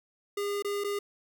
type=tone with dropouts; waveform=square; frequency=406.2 Hz; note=G#4; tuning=38 cents flat; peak=-30 dBFS; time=0.37-0.99 s; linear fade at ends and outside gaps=5 ms; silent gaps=0.624-0.646 / 0.839-0.844 s; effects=none